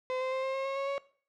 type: tone with pitch steps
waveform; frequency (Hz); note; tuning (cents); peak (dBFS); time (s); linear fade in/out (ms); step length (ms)
35% pulse; 513 / 519 / 525 / 531.1 / 537.3 / 543.5 / 549.8 / 556.2; C5 / C5 / C5 / C5 / C5 / C#5 / C#5 / C#5; -34 / -14 / +6 / +26 / +46 / -34 / -14 / +6; -29; 0.1-0.98; 0; 110
effects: noise-tail reverb RT60 0.5 s tail -20 dB re dry + low-pass 3000 Hz 12 dB/octave